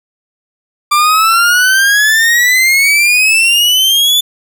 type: exponential sweep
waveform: 40% pulse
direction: up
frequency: 1175 to 3500 Hz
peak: -6 dBFS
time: 0.91-4.21 s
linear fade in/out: 10 ms
effects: 7-bit